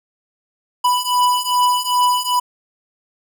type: beating tone pair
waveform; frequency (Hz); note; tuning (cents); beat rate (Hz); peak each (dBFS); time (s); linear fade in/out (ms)
square; 987.8 / 990.3; B5 / B5; 0 / +4; 2.5; -19 / -17; 0.84-2.4; 10
effects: none

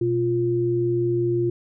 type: tone pair together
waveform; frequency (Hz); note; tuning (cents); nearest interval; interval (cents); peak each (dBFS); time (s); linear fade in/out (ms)
sine; 123.46 / 349.2; B2 / F4; 0 / 0; octave + tritone; 1800; -25 / -20; 0.01-1.5; 5
effects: none

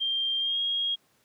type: tone with pitch glide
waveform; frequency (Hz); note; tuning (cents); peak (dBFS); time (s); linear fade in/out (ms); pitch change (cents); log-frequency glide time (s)
sine; 3181 to 3270; G7 to G#7; +25 to -28; -25; 0-0.96; 20; +47; 0.39-0.59
effects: pink hiss -66 dBFS RMS until 1.24 s + high-pass 150 Hz 12 dB/octave

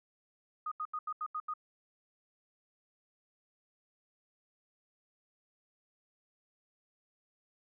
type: tone bursts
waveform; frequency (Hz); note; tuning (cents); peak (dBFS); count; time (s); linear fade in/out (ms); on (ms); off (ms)
sine; 1240; D#6; -6; -34; 7; 0.66-1.538; 5; 56; 81
effects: none

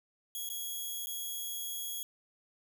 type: tone with dropouts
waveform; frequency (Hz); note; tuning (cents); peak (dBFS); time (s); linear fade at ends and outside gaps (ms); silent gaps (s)
5% pulse; 3322; G#7; 0; -28; 0.35-2.03; 1; 0.491-0.5 / 1.06-1.07
effects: 11-bit

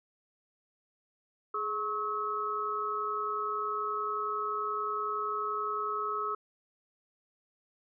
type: tone cluster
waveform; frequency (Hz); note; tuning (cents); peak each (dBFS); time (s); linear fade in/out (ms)
sine; 419.2 / 1098 / 1288; G#4 / C#6 / E6; +16 / -17 / -41; -38 / -37 / -32; 1.54-6.35; 5
effects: none

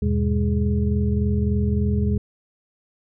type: tone cluster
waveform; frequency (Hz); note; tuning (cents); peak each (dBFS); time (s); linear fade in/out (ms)
sine; 79.7 / 99.6 / 123 / 203.8 / 417.3; D#2 / G2 / B2 / G#3 / G#4; +42 / +28 / -7 / -32 / +8; -21 / -28 / -26 / -23 / -30; 0.02-2.18; 5
effects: none

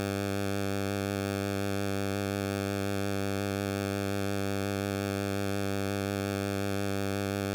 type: tone with vibrato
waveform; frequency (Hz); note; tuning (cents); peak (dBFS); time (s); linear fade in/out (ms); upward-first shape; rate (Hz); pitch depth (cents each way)
10% pulse; 99.2; G2; +21; -21; 0-7.54; 0; sine; 5.6; 17
effects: none

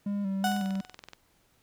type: tone with vibrato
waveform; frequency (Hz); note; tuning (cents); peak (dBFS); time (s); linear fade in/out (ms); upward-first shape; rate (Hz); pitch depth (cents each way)
triangle; 197.9; G3; +17; -26; 0.06-0.81; 5; square; 2.7; 38
type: tone with exponential decay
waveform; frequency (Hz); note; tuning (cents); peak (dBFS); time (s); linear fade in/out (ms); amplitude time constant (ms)
35% pulse; 739; F#5; -2; -22; 0.44-0.95; 2; 110
type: click train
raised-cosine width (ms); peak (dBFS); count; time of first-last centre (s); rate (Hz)
0.2; -26; 15; 0.47-1.134; 21.1
effects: pink hiss -67 dBFS RMS until 1.62 s

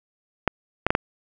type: clicks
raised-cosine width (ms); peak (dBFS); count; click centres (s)
0.5; -3; 4; 0.477 / 0.866 / 0.905 / 0.951
effects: none

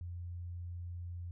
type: tone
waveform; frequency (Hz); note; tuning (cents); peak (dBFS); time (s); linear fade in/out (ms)
sine; 87.31; F2; 0; -40; 0.01-1.31; 0
effects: none

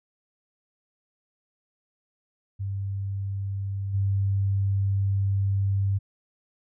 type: tone with level steps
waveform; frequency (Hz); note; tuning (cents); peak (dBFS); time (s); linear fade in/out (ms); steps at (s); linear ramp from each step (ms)
sine; 98.4; G2; +7; -27 / -21; 2.59-5.99; 20; 3.93; 20
effects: none

